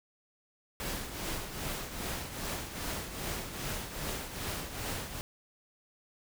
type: noise with tremolo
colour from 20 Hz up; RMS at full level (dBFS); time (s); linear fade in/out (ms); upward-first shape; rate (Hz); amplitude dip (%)
pink; -35; 0.8-5.21; 0; triangle; 2.5; 65
effects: none